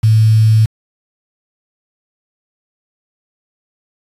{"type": "tone with quantisation", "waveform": "sine", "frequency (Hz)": 110, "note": "A2", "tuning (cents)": 0, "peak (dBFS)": -6, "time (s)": [0.03, 0.66], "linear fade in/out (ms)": 10, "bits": 5, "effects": ["resampled to 32000 Hz"]}